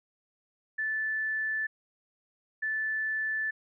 sine tone pair in turn, 1751 / 1751 Hz, A6 / A6, -9 / -9 cents, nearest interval unison, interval 0 cents, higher neither, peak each -28 dBFS, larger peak neither, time 0.78-1.67 / 2.62-3.51 s, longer neither, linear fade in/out 10 ms, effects none

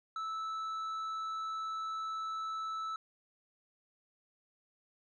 triangle tone with tanh clipping, 1311 Hz, E6, 10 cents flat, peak -37 dBFS, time 0.16-2.96 s, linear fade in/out 2 ms, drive 10 dB, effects none

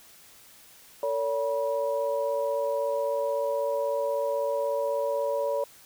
sine tone cluster, 451.8 / 568 / 969 Hz, A4 / C#5 / B5, +46 / +42 / -33 cents, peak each -32 / -26 / -34 dBFS, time 1.03-5.64 s, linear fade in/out 2 ms, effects white hiss -53 dBFS RMS until 5.85 s

